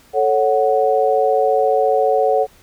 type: chord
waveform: sine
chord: F# minor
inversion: first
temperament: equal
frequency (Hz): 440 / 554.4 / 740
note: A4 / C#5 / F#5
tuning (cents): 0 / 0 / 0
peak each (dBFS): -17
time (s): 0.13-2.47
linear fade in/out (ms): 50
effects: pink hiss -50 dBFS RMS until 2.62 s